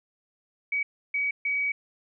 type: tone bursts at uneven times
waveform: sine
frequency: 2268 Hz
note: C#7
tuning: 39 cents sharp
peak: -24 dBFS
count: 3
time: 0.72-0.83 / 1.14-1.31 / 1.45-1.72 s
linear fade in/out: 5 ms
effects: none